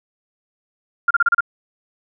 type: tone bursts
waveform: sine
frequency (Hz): 1399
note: F6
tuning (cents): +3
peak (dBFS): -11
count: 6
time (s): 1.08-1.407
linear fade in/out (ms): 5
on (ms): 27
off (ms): 33
effects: none